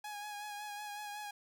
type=tone with vibrato; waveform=sawtooth; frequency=830.6 Hz; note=G#5; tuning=in tune; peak=-38 dBFS; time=0.04-1.31 s; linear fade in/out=5 ms; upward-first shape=sine; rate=5.4 Hz; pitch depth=27 cents each way; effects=none